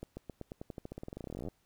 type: accelerating click train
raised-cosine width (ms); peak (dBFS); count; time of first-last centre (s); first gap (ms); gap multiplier
2; -28; 30; 0.03-1.485; 140; 0.91
effects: pink hiss -73 dBFS RMS until 1.65 s